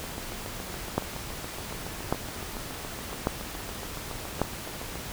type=two click trains; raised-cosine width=1 ms; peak=-23 / -9 dBFS; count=36 / 4; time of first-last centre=0.04-4.956 / 0.98-4.416 s; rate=7.12 / 0.873 Hz; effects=pink hiss -38 dBFS RMS until 5.12 s